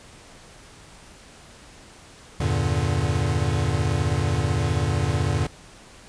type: chord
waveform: square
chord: E half-diminished seventh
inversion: none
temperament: equal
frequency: 82.41 / 98 / 116.54 / 146.83 Hz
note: E2 / G2 / Bb2 / D3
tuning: 0 / 0 / 0 / 0 cents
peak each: -27 dBFS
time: 2.4-5.47 s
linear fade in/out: 5 ms
effects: pink hiss -47 dBFS RMS until 6.08 s + resampled to 22050 Hz